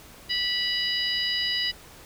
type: harmonic tone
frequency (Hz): 981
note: B5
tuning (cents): -12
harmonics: 2 / 3 / 4 / 5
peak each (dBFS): -31 / -28 / -31 / -29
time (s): 0.29-1.72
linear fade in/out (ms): 20
effects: pink hiss -48 dBFS RMS until 2.05 s